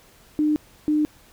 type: tone pair in turn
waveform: sine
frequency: 302.4 / 302.4 Hz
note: D#4 / D#4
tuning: -49 / -49 cents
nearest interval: unison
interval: 0 cents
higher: neither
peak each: -17 dBFS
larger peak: neither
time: 0.39-0.56 / 0.88-1.05 s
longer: neither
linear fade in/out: 0 ms
effects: pink hiss -53 dBFS RMS until 1.32 s